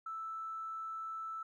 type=tone with tanh clipping; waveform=triangle; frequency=1318.5 Hz; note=E6; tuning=in tune; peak=-39 dBFS; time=0.06-1.43 s; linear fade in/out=5 ms; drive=3 dB; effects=none